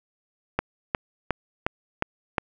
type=click train; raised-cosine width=0.5 ms; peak=-7 dBFS; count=6; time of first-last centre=0.59-2.382 s; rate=2.79 Hz; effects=none